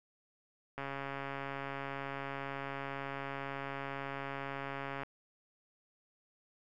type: click train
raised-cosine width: 0.5 ms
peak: -25 dBFS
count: 588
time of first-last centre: 0.78-5.034 s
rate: 138 Hz
effects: none